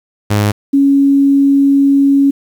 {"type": "tone pair in turn", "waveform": ["sawtooth", "sine"], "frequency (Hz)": [103.83, 277.8], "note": ["G#2", "C#4"], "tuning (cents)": [0, 4], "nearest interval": "octave + perfect fourth", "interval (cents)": 1704, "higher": "second", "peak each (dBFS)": -6, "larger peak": "neither", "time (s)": [[0.3, 0.52], [0.73, 2.31]], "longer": "second", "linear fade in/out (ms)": 10, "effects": ["7-bit"]}